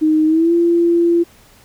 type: tone with pitch glide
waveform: sine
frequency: 311.1 to 341.2 Hz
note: D#4 to F4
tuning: 0 to -40 cents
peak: -10 dBFS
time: 0.01-1.24 s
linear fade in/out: 20 ms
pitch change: +160 cents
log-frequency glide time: 0.26-0.53 s
effects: pink hiss -48 dBFS RMS until 1.64 s